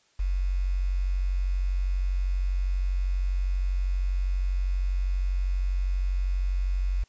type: tone with quantisation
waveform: sine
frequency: 46.25 Hz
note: F#1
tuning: in tune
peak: -23 dBFS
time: 0.19-7.04 s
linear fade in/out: 10 ms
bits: 8
effects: white hiss -65 dBFS RMS until 7.08 s + resampled to 16000 Hz